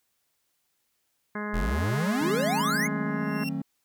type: harmonic tone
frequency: 209.2 Hz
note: G#3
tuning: 13 cents sharp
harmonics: 1 / 2 / 3 / 4 / 5 / 6 / 7 / 8 / 9 / 10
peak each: -33 / -38 / -42 / -45 / -39 / -42 / -44 / -38 / -50 / -44 dBFS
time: 1.35-3.44 s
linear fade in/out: 5 ms
type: exponential sweep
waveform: square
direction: up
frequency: 37.14 to 2255 Hz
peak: -26 dBFS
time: 1.53-2.88 s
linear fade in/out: 20 ms
type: chord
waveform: triangle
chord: D# diminished seventh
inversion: none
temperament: just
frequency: 155.56 / 186.68 / 224 / 268.8 Hz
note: D#3 / F#3 / A3 / C4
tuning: 0 / +16 / +31 / +47 cents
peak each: -32 / -33 / -34 / -30 dBFS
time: 2.21-3.62 s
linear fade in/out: 5 ms
type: tone with exponential growth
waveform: 30% pulse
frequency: 2727 Hz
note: F7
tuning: 42 cents flat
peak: -29 dBFS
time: 3.06-3.49 s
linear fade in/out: 2 ms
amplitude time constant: 93 ms
effects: white hiss -74 dBFS RMS until 3.84 s